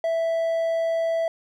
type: tone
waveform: triangle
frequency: 659.3 Hz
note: E5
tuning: in tune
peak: -19 dBFS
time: 0.04-1.28 s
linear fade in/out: 2 ms
effects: none